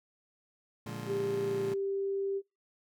30% pulse chord, Bb dominant seventh, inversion none, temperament just, 116.54 / 145.68 / 174.81 / 209.8 Hz, Bb2 / D3 / F3 / Ab3, 0 / -14 / +2 / +18 cents, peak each -40 / -41 / -43 / -41 dBFS, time 0.86-1.74 s, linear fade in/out 5 ms
sine tone with pitch glide, 397.9 to 393.1 Hz, G4 to G4, +26 to +5 cents, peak -30 dBFS, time 1.06-2.42 s, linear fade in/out 50 ms, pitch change -21 cents, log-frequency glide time 1.44-1.63 s
effects noise-tail reverb RT60 0.2 s tail -22 dB re dry

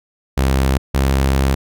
sawtooth tone pair in turn, 66.6 / 67.33 Hz, C2 / C#2, +31 / -50 cents, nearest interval unison, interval 19 cents, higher second, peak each -9 dBFS, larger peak neither, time 0.37-0.78 / 0.94-1.55 s, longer second, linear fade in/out 10 ms, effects none

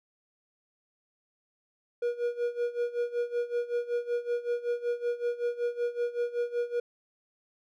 triangle tone with tremolo, 479.4 Hz, A#4, 48 cents sharp, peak -23 dBFS, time 2.02-6.8 s, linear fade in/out 5 ms, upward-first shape sine, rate 5.3 Hz, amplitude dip 85%, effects none

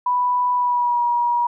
sine tone with pitch glide, 987.8 to 958 Hz, B5 to A#5, 0 to +47 cents, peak -16 dBFS, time 0.06-1.47 s, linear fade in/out 5 ms, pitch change -53 cents, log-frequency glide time 0.54-1.02 s, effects none

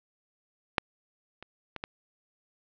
clicks, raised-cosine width 0.3 ms, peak -6 / -27 / -20 / -17 dBFS, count 4, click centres 0.782 / 1.426 / 1.763 / 1.839 s, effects low-pass 4000 Hz 12 dB/octave

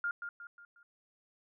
sine tone with echo, 1408 Hz, F6, 14 cents sharp, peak -31 dBFS, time 0.04-0.11 s, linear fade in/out 2 ms, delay 180 ms, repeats 4, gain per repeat -7 dB, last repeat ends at 0.83 s, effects none

